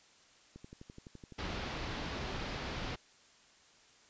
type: click train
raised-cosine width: 3 ms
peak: -36 dBFS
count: 27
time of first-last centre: 0.56-2.763 s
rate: 11.8 Hz
type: low-pass noise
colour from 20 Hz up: pink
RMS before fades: -40 dBFS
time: 1.38-2.96 s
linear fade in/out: 10 ms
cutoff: 4800 Hz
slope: 24 dB/octave
effects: white hiss -63 dBFS RMS until 4.09 s + resampled to 16000 Hz